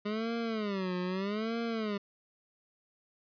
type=tone with vibrato; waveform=25% pulse; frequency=204.6 Hz; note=G#3; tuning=26 cents flat; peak=-28 dBFS; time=0.05-1.98 s; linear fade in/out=10 ms; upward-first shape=sine; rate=0.8 Hz; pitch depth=220 cents each way; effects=resampled to 11025 Hz